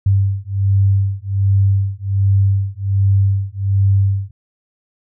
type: beating tone pair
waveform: sine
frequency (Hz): 97.6 / 98.9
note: G2 / G2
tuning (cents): -7 / +16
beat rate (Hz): 1.3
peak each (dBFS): -15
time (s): 0.06-4.31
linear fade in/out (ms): 5
effects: none